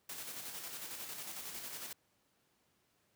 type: noise with tremolo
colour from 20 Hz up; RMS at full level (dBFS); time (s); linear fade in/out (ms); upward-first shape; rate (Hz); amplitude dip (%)
white; -44; 0.09-1.93; 5; square; 11; 35
effects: pink hiss -75 dBFS RMS until 3.15 s + high-pass 100 Hz 12 dB/octave